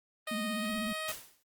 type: tone with pitch glide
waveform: 10% pulse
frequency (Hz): 621 to 628.9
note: D#5 to D#5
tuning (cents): -3 to +18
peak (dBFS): -27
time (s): 0.27-1.12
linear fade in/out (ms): 5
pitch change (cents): +21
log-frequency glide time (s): 0.53-0.7
type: tone with vibrato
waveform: sine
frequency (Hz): 220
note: A3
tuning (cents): 0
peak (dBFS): -34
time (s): 0.31-0.93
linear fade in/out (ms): 5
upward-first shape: sine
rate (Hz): 16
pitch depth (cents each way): 110
type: noise with exponential decay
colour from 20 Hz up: white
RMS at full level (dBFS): -36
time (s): 1.08-1.43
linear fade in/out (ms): 5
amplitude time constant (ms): 76
effects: noise-tail reverb RT60 0.1 s tail -25 dB re dry + Opus 32 kbps